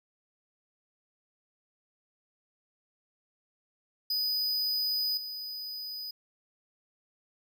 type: tone with level steps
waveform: square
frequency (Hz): 4978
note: D#8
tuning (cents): 0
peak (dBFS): -28 / -37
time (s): 4.1-6.11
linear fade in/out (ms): 5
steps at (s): 5.17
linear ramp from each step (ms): 5
effects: none